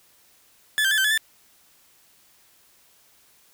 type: tone with pitch steps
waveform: 30% pulse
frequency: 1728 / 1572 / 1725 / 1550 / 1712 / 1767 Hz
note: A6 / G6 / A6 / G6 / A6 / A6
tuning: -32 / +4 / -35 / -20 / -48 / +7 cents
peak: -16 dBFS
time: 0.78-1.176 s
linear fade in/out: 0 ms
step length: 66 ms
effects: white hiss -58 dBFS RMS until 3.53 s